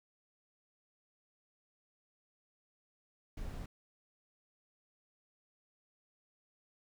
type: noise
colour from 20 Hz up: brown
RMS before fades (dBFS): -42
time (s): 3.37-3.66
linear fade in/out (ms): 5
effects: none